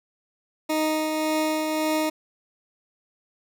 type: tone with tremolo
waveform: 20% pulse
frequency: 311.1 Hz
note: D#4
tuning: in tune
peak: -16 dBFS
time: 0.69-2.1 s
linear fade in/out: 10 ms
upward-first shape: triangle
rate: 1.8 Hz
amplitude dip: 35%
effects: none